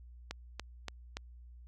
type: click train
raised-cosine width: 0.2 ms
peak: -21 dBFS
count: 4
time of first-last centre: 0.31-1.17 s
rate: 3.49 Hz
effects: added 60 Hz sine -50 dBFS peak until 1.67 s